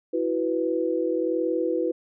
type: chord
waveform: sine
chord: E suspended second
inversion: none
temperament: just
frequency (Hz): 329.6 / 370.8 / 494.4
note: E4 / F#4 / B4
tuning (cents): 0 / +4 / +2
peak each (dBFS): -26 / -28 / -26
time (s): 0.13-1.92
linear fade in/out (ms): 10
effects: none